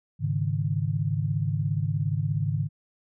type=chord; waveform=sine; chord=Ab suspended fourth; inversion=none; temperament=equal; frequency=103.83 / 138.59 / 155.56 Hz; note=Ab2 / Db3 / Eb3; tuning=0 / 0 / 0 cents; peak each=-28 dBFS; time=0.19-2.69 s; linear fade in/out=50 ms; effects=none